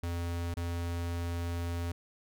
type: tone with dropouts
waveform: square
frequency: 85.7 Hz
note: F2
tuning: 32 cents flat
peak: -33 dBFS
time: 0.03-1.92 s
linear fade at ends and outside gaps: 5 ms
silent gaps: 0.541-0.569 s
effects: none